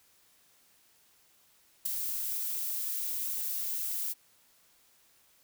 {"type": "noise with ADSR envelope", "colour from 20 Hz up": "violet", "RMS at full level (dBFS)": -27, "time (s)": [1.85, 4.14], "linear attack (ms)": 11, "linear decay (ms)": 5, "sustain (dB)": -7, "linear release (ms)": 25, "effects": ["white hiss -65 dBFS RMS until 5.43 s"]}